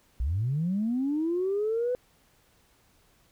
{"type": "linear sweep", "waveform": "sine", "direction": "up", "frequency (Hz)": [55, 505], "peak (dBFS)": -24, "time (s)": [0.2, 1.95], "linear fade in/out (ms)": 0, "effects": ["tanh soft clip ceiling -20 dBFS", "pink hiss -64 dBFS RMS until 3.31 s"]}